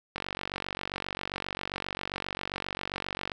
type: click train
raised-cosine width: 0.3 ms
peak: -16 dBFS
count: 151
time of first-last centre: 0.16-3.318 s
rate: 47.5 Hz
effects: none